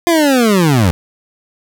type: linear sweep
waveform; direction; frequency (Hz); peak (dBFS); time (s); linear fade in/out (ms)
25% pulse; down; 349.2 to 79; -5; 0.07-0.91; 0
effects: none